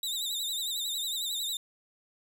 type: tone with vibrato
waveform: sawtooth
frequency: 3765 Hz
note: A#7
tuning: 16 cents sharp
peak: -28 dBFS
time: 0.03-1.57 s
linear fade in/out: 2 ms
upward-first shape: sine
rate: 11 Hz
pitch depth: 91 cents each way
effects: none